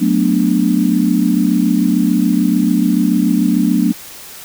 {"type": "chord", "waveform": "sine", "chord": "B minor seventh", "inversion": "second", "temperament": "equal", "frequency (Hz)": [185, 220, 246.9, 293.7], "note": ["F#3", "A3", "B3", "D4"], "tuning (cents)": [0, 0, 0, 0], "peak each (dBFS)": -16, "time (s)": [0, 3.93], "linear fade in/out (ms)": 20, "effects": ["white hiss -34 dBFS RMS until 4.44 s"]}